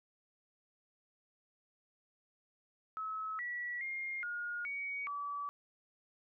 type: tone with pitch steps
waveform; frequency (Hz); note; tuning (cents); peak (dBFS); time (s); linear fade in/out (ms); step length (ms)
sine; 1291 / 1941 / 2125 / 1431 / 2249 / 1149; E6 / B6 / C7 / F6 / C#7 / D6; -37 / -31 / +26 / +42 / +24 / -38; -37; 2.97-5.49; 0; 420
effects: none